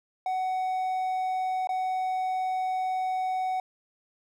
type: tone with dropouts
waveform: triangle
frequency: 747 Hz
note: F#5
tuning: 16 cents sharp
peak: -24 dBFS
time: 0.26-3.6 s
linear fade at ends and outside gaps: 2 ms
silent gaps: 1.672-1.691 s
effects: none